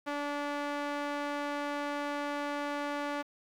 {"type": "tone with band-pass filter", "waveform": "sawtooth", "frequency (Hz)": 289.4, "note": "D4", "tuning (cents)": -25, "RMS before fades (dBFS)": -35, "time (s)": [0.06, 3.23], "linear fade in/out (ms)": 20, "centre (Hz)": 1100, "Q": 0.67, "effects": ["10-bit"]}